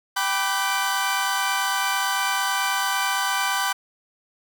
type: chord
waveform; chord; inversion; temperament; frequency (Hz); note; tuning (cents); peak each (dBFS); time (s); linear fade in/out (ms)
sawtooth; G major seventh; none; equal with one note detuned; 784 / 987.8 / 1174.7 / 1519; G5 / B5 / D6 / F#6; 0 / 0 / 0 / +45; -24 / -23 / -24 / -23; 0.16-3.73; 10
effects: none